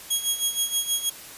15% pulse tone with tremolo, 3300 Hz, G#7, 12 cents flat, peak -13 dBFS, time 0.1-1.1 s, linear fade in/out 10 ms, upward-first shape sine, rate 6.3 Hz, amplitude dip 75%, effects white hiss -42 dBFS RMS until 1.37 s + resampled to 32000 Hz

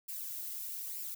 violet noise with flanger, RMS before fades -41 dBFS, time 0.08-1.15 s, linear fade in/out 10 ms, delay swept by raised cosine 0.4 to 2.4 ms, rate 1.1 Hz, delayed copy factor +0.5, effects none

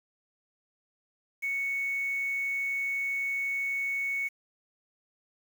sine tone with quantisation, 2217 Hz, C#7, in tune, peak -28 dBFS, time 1.42-4.29 s, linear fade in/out 20 ms, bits 8, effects none

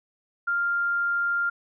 sine tone, 1396.9 Hz, F6, in tune, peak -22 dBFS, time 0.47-1.5 s, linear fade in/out 10 ms, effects none

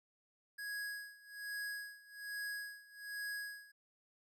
square tone with tremolo, 1661.2 Hz, G#6, in tune, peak -40 dBFS, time 0.58-3.72 s, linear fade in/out 10 ms, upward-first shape sine, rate 1.2 Hz, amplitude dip 90%, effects none

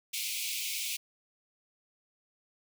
pink high-pass noise, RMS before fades -35 dBFS, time 0.13-0.97 s, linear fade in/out 10 ms, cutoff 2200 Hz, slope 96 dB/octave, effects none

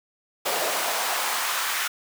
pink noise with high-pass filter sweep, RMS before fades -26 dBFS, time 0.45-1.88 s, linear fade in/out 10 ms, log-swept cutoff 530 to 1400 Hz, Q 1.5, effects none

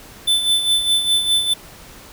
square tone with tremolo, 3520 Hz, A7, in tune, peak -13 dBFS, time 0.27-1.54 s, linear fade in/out 10 ms, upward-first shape sine, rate 4.9 Hz, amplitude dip 60%, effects pink hiss -41 dBFS RMS until 2.12 s

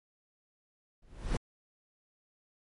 brown noise with exponential growth, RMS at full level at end -24 dBFS, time 1.02-1.37 s, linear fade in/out 5 ms, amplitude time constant 75 ms, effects MP3 48 kbps

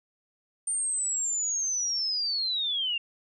sine linear sweep, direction down, 8940 to 2738 Hz, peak -26 dBFS, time 0.67-2.98 s, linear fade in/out 5 ms, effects none

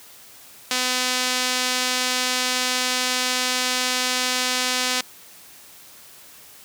sawtooth tone with band-pass filter, 252.7 Hz, B3, 40 cents sharp, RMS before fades -23 dBFS, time 0.71-5.01 s, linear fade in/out 2 ms, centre 5000 Hz, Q 0.82, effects white hiss -46 dBFS RMS until 6.64 s + high-pass 60 Hz 12 dB/octave

